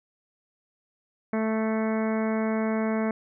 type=harmonic tone; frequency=220 Hz; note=A3; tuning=in tune; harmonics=1 / 2 / 3 / 4 / 5 / 6 / 7 / 8 / 9 / 10; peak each=-25 / -31 / -32 / -39 / -39 / -42 / -42 / -44 / -44 / -42 dBFS; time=1.33-3.11 s; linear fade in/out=2 ms; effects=none